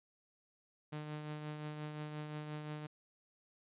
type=tone with tremolo; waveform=sawtooth; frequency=151.2 Hz; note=D#3; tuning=49 cents flat; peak=-36 dBFS; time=0.92-2.87 s; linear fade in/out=10 ms; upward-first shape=triangle; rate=5.7 Hz; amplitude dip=45%; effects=resampled to 8000 Hz